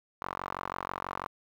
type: tone with band-pass filter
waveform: sawtooth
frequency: 46.13 Hz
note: F#1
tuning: 4 cents flat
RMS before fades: -38 dBFS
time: 0.21-1.28 s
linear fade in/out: 10 ms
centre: 1100 Hz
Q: 3.3
effects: 10-bit